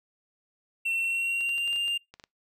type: tone with pitch glide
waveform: triangle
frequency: 2707 to 2798 Hz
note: E7 to F7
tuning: +45 to +3 cents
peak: -24 dBFS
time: 0.85-1.98 s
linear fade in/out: 10 ms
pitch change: +58 cents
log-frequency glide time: 1-1.73 s
type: clicks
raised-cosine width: 0.2 ms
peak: -29 dBFS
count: 10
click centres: 1.409 / 1.492 / 1.581 / 1.677 / 1.73 / 1.761 / 1.88 / 2.14 / 2.198 / 2.239 s
effects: noise-tail reverb RT60 0.2 s tail -26 dB re dry